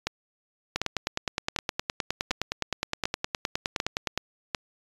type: two click trains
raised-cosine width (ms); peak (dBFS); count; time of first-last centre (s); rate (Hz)
0.2; -9 / -9; 7 / 34; 0.07-4.548 / 0.76-4.176; 1.34 / 9.66
effects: resampled to 24000 Hz